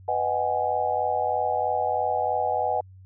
sine chord, G# minor seventh, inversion first, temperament just, 498.4 / 623 / 747.5 / 830.6 Hz, B4 / D#5 / F#5 / G#5, +16 / +2 / +17 / 0 cents, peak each -30 / -29 / -26 / -27 dBFS, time 0.08-2.81 s, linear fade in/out 5 ms, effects added 94 Hz sine -45 dBFS peak until 3.05 s

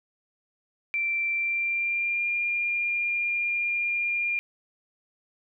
sine tone with pitch glide, 2349 to 2405 Hz, D7 to D7, 0 to +41 cents, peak -24 dBFS, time 0.94-4.39 s, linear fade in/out 0 ms, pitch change +41 cents, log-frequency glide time 1.33-2.31 s, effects none

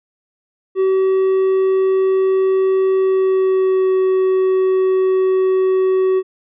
triangle tone with pitch glide, 380.8 to 376.4 Hz, F#4 to F#4, +50 to +30 cents, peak -10 dBFS, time 0.75-6.23 s, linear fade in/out 50 ms, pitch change -20 cents, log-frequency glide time 2.96-3.92 s, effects resampled to 8000 Hz

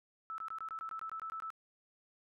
sine tone bursts, 1313 Hz, E6, 7 cents flat, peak -39 dBFS, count 12, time 0.3-1.503 s, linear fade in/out 0 ms, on 81 ms, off 21 ms, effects none

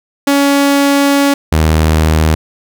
sawtooth tone pair in turn, 281.1 / 78.7 Hz, C#4 / D#2, +24 / +20 cents, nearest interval octave + minor seventh, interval 2204 cents, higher first, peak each -4 dBFS, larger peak neither, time 0.27-1.34 / 1.52-2.35 s, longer first, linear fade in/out 5 ms, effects none

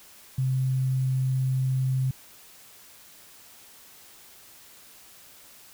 sine tone with sample-and-hold, 130.81 Hz, C3, in tune, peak -22 dBFS, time 0.38-2.11 s, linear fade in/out 5 ms, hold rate 11025 Hz, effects white hiss -51 dBFS RMS until 5.73 s

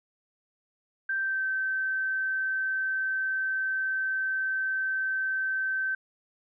sine tone with pitch glide, 1568 to 1545.5 Hz, G6 to G6, 0 to -25 cents, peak -26 dBFS, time 1.09-5.95 s, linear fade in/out 5 ms, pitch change -25 cents, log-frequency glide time 1.19-1.45 s, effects none

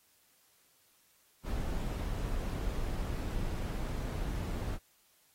brown noise, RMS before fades -35 dBFS, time 1.43-4.79 s, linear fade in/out 50 ms, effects white hiss -68 dBFS RMS until 5.34 s + AAC 48 kbps

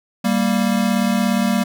square tone pair together, 196 / 233.1 Hz, G3 / A#3, 0 / 0 cents, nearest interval minor third, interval 300 cents, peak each -19 dBFS, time 0.24-1.64 s, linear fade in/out 10 ms, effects none

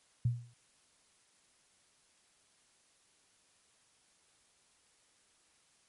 sine tone with exponential decay, 119.9 Hz, A#2, 49 cents sharp, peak -24 dBFS, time 0.25-0.54 s, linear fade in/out 5 ms, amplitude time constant 63 ms, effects white hiss -69 dBFS RMS until 5.88 s + MP3 48 kbps

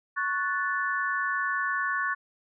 sine chord, F# minor, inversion second, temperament equal with one note detuned, 1108.7 / 1480 / 1749.9 Hz, C#6 / F#6 / A6, 0 / 0 / -10 cents, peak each -30 dBFS, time 0.16-2.15 s, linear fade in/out 20 ms, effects none

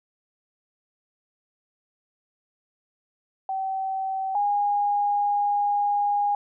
sine tone pair in turn, 768 / 818.4 Hz, G5 / G#5, -36 / -26 cents, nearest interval minor second, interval 110 cents, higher second, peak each -25 / -20 dBFS, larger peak second, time 3.49-4.35 / 4.35-6.35 s, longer second, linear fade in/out 2 ms, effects none

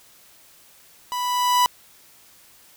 45% pulse tone with level ramp, 987.8 Hz, B5, in tune, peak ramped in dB -25 to -14 dBFS, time 1.12-1.66 s, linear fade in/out 0 ms, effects white hiss -52 dBFS RMS until 2.76 s

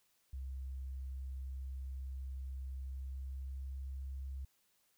sine tone with pitch glide, 66 to 67.04 Hz, C2 to C2, +16 to +43 cents, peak -40 dBFS, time 0.33-4.45 s, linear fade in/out 5 ms, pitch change +27 cents, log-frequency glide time 2.69-4.04 s, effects white hiss -75 dBFS RMS until 4.97 s

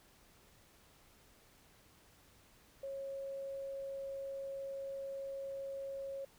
sine tone, 547 Hz, C#5, 23 cents flat, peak -40 dBFS, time 2.83-6.25 s, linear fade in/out 5 ms, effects pink hiss -65 dBFS RMS until 6.38 s

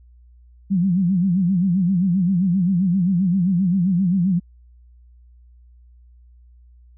sine tone with vibrato, 183.1 Hz, F#3, 18 cents flat, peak -15 dBFS, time 0.7-4.4 s, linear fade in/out 20 ms, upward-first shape sine, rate 7.6 Hz, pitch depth 140 cents each way, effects added 60 Hz sine -46 dBFS peak until 6.97 s

